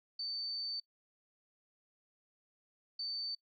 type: tone bursts at uneven times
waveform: sine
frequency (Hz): 4557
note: C#8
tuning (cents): +47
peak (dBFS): -37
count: 2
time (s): 0.19-0.8 / 2.99-3.35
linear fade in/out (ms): 5
effects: noise-tail reverb RT60 0.1 s tail -22 dB re dry